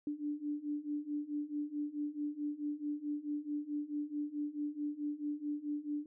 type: beating tone pair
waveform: sine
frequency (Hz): 292.1 / 296.7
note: D4 / D4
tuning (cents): -9 / +18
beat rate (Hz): 4.6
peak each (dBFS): -40 / -38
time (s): 0.07-6.06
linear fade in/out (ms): 2
effects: none